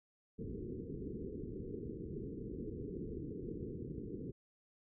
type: low-pass noise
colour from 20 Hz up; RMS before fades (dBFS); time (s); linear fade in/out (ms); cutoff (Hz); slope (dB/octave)
white; -44; 0.38-4.32; 20; 460; 96
effects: none